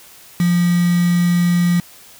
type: tone with quantisation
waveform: sine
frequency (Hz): 174.61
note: F3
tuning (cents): 0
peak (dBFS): -12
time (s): 0.4-1.8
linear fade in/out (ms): 2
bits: 4
effects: white hiss -43 dBFS RMS until 2.19 s